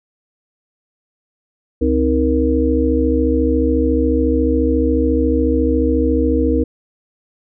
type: tone cluster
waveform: sine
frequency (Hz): 69 / 261.2 / 315.3 / 470.2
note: C#2 / C4 / D#4 / A#4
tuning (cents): -7 / -3 / +23 / +15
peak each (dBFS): -18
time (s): 1.81-6.64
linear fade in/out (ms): 10
effects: none